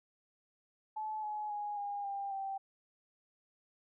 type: tone with pitch steps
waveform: sine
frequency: 863 / 845.7 / 828.8 / 812.2 / 796 / 780 Hz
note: A5 / G#5 / G#5 / G#5 / G5 / G5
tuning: -34 / +31 / -4 / -39 / +26 / -9 cents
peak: -36 dBFS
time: 0.96-2.58 s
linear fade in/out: 10 ms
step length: 270 ms
effects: none